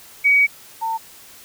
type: tone pair in turn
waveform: sine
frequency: 2261 / 899.9 Hz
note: C#7 / A5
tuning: +34 / +39 cents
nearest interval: octave + major third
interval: 1595 cents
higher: first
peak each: -11 / -20 dBFS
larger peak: first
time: 0.24-0.47 / 0.81-0.98 s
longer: first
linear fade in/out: 20 ms
effects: white hiss -44 dBFS RMS until 1.44 s